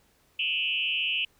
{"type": "tone with frequency modulation", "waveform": "sine", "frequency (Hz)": 2794, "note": "F7", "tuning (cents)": 0, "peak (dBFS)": -25, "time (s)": [0.39, 1.25], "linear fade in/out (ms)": 5, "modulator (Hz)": 154, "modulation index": 1.8, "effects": ["pink hiss -65 dBFS RMS until 1.39 s"]}